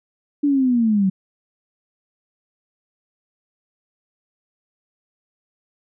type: linear sweep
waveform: sine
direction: down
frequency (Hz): 293.7 to 185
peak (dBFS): -14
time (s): 0.43-1.1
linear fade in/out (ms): 10
effects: none